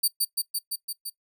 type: tone with echo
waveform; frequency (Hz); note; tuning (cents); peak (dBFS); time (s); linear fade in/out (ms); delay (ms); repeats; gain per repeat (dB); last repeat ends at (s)
10% pulse; 4619; D8; -30; -13; 0.03-0.08; 10; 170; 6; -2; 1.1
effects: noise-tail reverb RT60 0.1 s tail -18 dB re dry